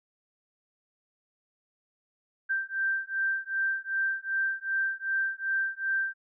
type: beating tone pair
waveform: sine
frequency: 1568 / 1570.6 Hz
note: G6 / G6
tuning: 0 / +3 cents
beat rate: 2.6 Hz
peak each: -30 / -30 dBFS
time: 2.49-6.14 s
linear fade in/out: 20 ms
effects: none